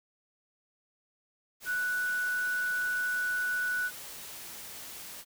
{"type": "tone in noise", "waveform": "sine", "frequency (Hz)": 1480, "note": "F#6", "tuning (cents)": 0, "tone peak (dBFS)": -28, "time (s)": [1.65, 3.91], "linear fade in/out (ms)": 50, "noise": "white", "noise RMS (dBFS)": -44, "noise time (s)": [1.6, 5.25], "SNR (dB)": 13, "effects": []}